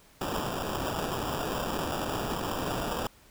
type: noise with sample-and-hold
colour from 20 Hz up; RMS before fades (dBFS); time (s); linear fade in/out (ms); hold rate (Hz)
white; -32; 0.21-3.07; 2; 2100
effects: pink hiss -58 dBFS RMS until 3.3 s